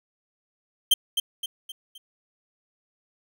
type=tone with echo; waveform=45% pulse; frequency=3136 Hz; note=G7; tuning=in tune; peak=-14 dBFS; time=0.91-0.94 s; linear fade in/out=5 ms; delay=260 ms; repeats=4; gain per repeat=-7 dB; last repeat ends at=1.98 s; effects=none